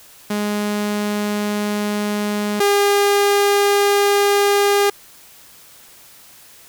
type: tone pair in turn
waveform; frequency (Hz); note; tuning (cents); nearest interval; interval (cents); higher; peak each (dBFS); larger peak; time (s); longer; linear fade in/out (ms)
sawtooth; 207.7 / 404.7; G#3 / G#4; 0 / -45; octave; 1155; second; -15 / -9; second; 0.3-2.6 / 2.6-4.9; neither; 5
effects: white hiss -45 dBFS RMS until 6.68 s